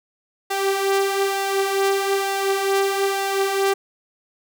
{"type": "tone with flanger", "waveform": "sawtooth", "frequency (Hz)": 392.1, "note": "G4", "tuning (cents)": 0, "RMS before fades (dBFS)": -21, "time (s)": [0.5, 3.74], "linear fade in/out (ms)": 10, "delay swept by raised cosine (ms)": [1.1, 5.1], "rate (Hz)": 1.1, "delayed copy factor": 0.5, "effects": []}